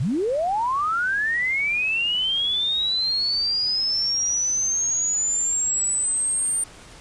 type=linear sweep; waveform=sine; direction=up; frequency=102.1 to 8870 Hz; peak=-20 dBFS; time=0-6.64 s; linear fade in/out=5 ms; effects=pink hiss -45 dBFS RMS until 7 s + resampled to 22050 Hz